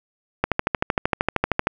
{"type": "click train", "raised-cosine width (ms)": 0.5, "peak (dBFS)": -3, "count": 17, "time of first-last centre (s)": [0.44, 1.671], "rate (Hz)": 13, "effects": []}